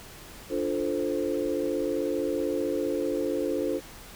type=chord; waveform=sine; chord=D minor seventh; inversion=none; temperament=equal with one note detuned; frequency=293.7 / 349.2 / 442.8 / 523.3 Hz; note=D4 / F4 / A4 / C5; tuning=0 / 0 / +11 / 0 cents; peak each=-31 dBFS; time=0.49-3.81 s; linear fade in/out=50 ms; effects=pink hiss -46 dBFS RMS until 4.15 s